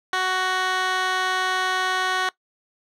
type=tone with band-pass filter; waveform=15% pulse; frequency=371.7 Hz; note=F#4; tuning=8 cents sharp; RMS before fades=-23 dBFS; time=0.13-2.29 s; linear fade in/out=2 ms; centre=2100 Hz; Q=0.92; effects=noise-tail reverb RT60 0.1 s tail -20 dB re dry